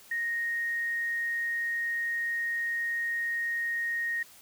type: tone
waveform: sine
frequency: 1864.7 Hz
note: A#6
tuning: in tune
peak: -28 dBFS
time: 0.11-4.23 s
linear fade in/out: 5 ms
effects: white hiss -54 dBFS RMS until 4.41 s